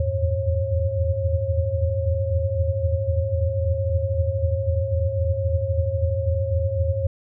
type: tone cluster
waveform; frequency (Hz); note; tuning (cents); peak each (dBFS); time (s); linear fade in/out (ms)
sine; 79.8 / 83.6 / 91.7 / 104.3 / 543; D#2 / E2 / F#2 / G#2 / C#5; +44 / +25 / -15 / +8 / -36; -26; 0-7.07; 5
effects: none